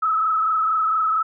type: tone with frequency modulation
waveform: sine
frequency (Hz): 1292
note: E6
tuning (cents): -35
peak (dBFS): -17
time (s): 0.02-1.23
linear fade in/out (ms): 10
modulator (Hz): 24.3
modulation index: 1.5
effects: none